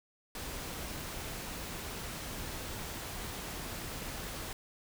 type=noise; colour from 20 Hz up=pink; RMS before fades=-41 dBFS; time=0.35-4.53 s; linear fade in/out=2 ms; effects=none